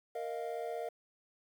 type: chord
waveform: triangle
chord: Bb suspended fourth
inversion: none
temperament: equal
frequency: 466.2 / 622.3 / 698.5 Hz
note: Bb4 / Eb5 / F5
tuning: 0 / 0 / 0 cents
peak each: -38 / -40 / -39 dBFS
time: 0.15-0.89 s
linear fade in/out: 5 ms
effects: 10-bit